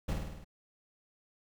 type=noise with echo; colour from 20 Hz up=brown; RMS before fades=-32 dBFS; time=0.08-0.14 s; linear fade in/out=10 ms; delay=51 ms; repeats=6; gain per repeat=-3 dB; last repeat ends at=0.446 s; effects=none